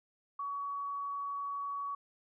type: tone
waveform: sine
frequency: 1128 Hz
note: C#6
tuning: 30 cents sharp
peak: -35 dBFS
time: 0.39-1.95 s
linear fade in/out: 5 ms
effects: none